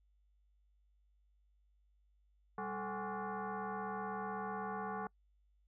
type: tone with frequency modulation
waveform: sine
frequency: 196 Hz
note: G3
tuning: in tune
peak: -38 dBFS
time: 2.58-5.07 s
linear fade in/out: 2 ms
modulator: 316 Hz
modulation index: 3.7
effects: noise-tail reverb RT60 0.1 s tail -25 dB re dry + added 50 Hz sine -69 dBFS peak until 5.67 s